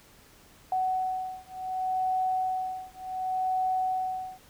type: beating tone pair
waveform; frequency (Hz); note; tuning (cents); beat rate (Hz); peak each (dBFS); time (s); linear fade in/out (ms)
sine; 747 / 747.68; F#5 / F#5; +16 / +18; 0.68; -30; 0.72-4.38; 2
effects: pink hiss -56 dBFS RMS until 4.49 s